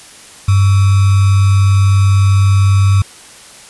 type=tone with sample-and-hold; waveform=sine; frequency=98 Hz; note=G2; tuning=in tune; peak=-6 dBFS; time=0.48-3.02 s; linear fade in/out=5 ms; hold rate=1225 Hz; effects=white hiss -37 dBFS RMS until 3.69 s + resampled to 24000 Hz